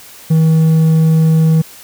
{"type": "tone with hard clipping", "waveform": "sine", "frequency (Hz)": 160, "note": "D#3", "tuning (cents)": 49, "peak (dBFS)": -8, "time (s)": [0.3, 1.62], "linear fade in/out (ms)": 10, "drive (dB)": 3, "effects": ["white hiss -37 dBFS RMS until 1.83 s"]}